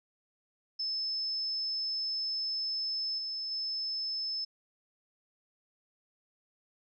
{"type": "tone with level steps", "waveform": "sine", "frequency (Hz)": 5240, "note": "E8", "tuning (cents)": -11, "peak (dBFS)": [-31, -34, -32], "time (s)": [0.79, 4.45], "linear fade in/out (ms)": 10, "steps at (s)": [3.18, 3.51], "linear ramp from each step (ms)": 5, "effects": []}